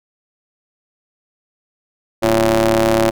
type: ring-modulated tone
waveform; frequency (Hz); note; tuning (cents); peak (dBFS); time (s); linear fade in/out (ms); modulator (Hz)
sawtooth; 108.6; A2; -22; -5; 2.22-3.11; 20; 452
effects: none